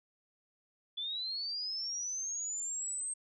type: linear sweep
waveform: sine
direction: up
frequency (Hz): 3434 to 8400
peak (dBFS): -35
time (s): 0.97-3.14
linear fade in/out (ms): 10
effects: none

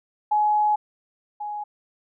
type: tone pair in turn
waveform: sine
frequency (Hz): 843 / 834.8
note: G#5 / G#5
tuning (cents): +26 / +9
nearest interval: unison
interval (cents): 17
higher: first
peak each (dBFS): -17 / -28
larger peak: first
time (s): 0.31-0.76 / 1.4-1.64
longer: first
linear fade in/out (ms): 10
effects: none

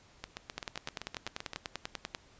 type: two click trains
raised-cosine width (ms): 0.2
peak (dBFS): -18 / -21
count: 17 / 11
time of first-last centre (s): 0.58-2.149 / 0.24-1.534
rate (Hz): 10.2 / 7.73
effects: pink hiss -61 dBFS RMS until 2.39 s + resampled to 16000 Hz

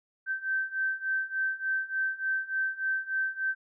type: beating tone pair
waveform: sine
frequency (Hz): 1550 / 1553.4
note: G6 / G6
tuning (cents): -20 / -16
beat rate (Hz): 3.4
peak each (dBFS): -32 / -30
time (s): 0.26-3.55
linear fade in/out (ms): 50
effects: none

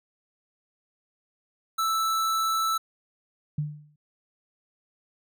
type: tone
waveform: square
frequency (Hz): 1318.5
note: E6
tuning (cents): 0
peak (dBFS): -24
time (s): 1.78-2.78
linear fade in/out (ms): 10
type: tone with exponential decay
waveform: sine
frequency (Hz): 149.3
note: D3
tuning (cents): +29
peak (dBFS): -22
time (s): 3.58-3.96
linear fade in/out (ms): 5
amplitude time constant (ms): 81
effects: none

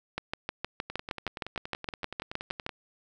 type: two click trains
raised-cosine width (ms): 0.3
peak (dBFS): -21 / -15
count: 20 / 17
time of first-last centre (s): 0.9-2.692 / 0.18-2.664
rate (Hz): 10.6 / 6.44
effects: none

